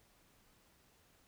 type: silence
effects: pink hiss -69 dBFS RMS until 1.27 s